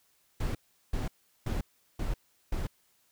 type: noise bursts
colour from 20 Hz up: brown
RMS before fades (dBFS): -31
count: 5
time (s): 0.4-2.67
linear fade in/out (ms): 5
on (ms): 150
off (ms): 380
effects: white hiss -69 dBFS RMS until 3.11 s